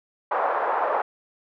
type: band-pass noise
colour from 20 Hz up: white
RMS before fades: -24 dBFS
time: 0.31-1.02 s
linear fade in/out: 5 ms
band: 540 to 1100 Hz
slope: 24 dB/octave
effects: none